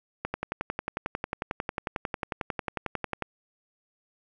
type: click train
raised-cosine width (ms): 0.5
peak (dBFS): -14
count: 34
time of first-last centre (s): 0.25-3.223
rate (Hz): 11.1
effects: none